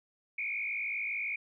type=tone with frequency modulation; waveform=sine; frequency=2314 Hz; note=D7; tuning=26 cents flat; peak=-32 dBFS; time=0.38-1.36 s; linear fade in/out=5 ms; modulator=52.5 Hz; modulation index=2.7; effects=none